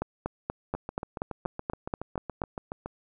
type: two click trains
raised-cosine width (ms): 1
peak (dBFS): -20 / -15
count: 16 / 11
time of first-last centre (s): 0.75-2.86 / 0.02-2.418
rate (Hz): 7.11 / 4.17
effects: none